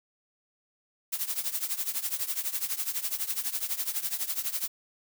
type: noise with tremolo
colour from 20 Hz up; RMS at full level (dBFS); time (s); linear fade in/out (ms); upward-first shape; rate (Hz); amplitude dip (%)
blue; -28; 1.12-4.68; 10; triangle; 12; 90
effects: none